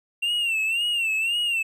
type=tone with vibrato; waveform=triangle; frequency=2736 Hz; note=F7; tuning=36 cents flat; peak=-20 dBFS; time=0.22-1.63 s; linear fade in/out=10 ms; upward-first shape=sine; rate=1.9 Hz; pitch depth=99 cents each way; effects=none